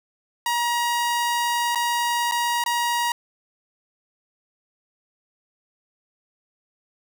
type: tone with dropouts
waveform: sawtooth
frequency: 951 Hz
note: A#5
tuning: 34 cents sharp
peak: -17 dBFS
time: 0.46-3.12 s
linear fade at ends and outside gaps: 2 ms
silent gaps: 1.749-1.756 / 2.313-2.32 / 2.639-2.661 s
effects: none